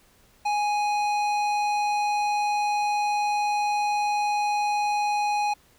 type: tone with tanh clipping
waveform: sine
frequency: 830.6 Hz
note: G#5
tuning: in tune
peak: -24 dBFS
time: 0.45-5.54 s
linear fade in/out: 10 ms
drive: 15 dB
effects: pink hiss -59 dBFS RMS until 5.78 s